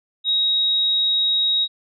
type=tone; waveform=sine; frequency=3793 Hz; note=A#7; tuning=29 cents sharp; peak=-16 dBFS; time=0.24-1.68 s; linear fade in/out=50 ms; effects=none